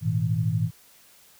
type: tone cluster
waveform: sine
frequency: 105.9 / 118.7 / 160.9 Hz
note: G#2 / A#2 / E3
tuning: +34 / +32 / -42 cents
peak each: -26 dBFS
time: 0.01-0.71 s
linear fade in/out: 50 ms
effects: white hiss -55 dBFS RMS until 1.39 s